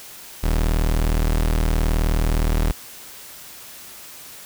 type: tone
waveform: 35% pulse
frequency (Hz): 39.22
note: D#1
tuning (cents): +15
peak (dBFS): -15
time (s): 0.43-2.72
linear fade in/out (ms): 10
effects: white hiss -40 dBFS RMS until 4.45 s